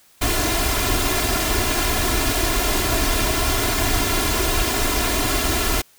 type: noise with comb filter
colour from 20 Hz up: pink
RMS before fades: -20 dBFS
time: 0.21-5.82 s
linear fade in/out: 10 ms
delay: 2.9 ms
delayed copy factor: +0.75
effects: white hiss -54 dBFS RMS until 5.98 s